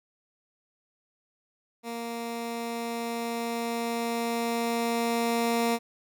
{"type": "tone with level ramp", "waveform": "15% pulse", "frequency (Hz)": 233.1, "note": "A#3", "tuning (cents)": 0, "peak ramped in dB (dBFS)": [-27, -17], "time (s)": [1.83, 5.79], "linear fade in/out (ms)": 50, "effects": []}